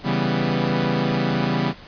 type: chord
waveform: sawtooth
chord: C# half-diminished seventh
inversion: none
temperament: equal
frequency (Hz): 138.59 / 164.81 / 196 / 246.9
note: C#3 / E3 / G3 / B3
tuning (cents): 0 / 0 / 0 / 0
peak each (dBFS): -21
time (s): 0.03-1.74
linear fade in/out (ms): 50
effects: pink hiss -43 dBFS RMS until 1.87 s + resampled to 11025 Hz